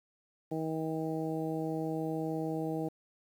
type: harmonic tone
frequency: 159.2 Hz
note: D#3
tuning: 40 cents sharp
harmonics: 1 / 2 / 3 / 4 / 5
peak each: -38 / -35 / -38 / -42 / -43 dBFS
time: 0.51-2.89 s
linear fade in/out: 10 ms
effects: 10-bit